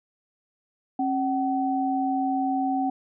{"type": "tone pair together", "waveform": "sine", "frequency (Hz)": [270, 757.1], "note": ["C#4", "F#5"], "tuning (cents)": [-45, 40], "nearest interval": "octave + tritone", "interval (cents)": 1785, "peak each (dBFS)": -25, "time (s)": [0.99, 2.9], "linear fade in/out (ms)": 5, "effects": []}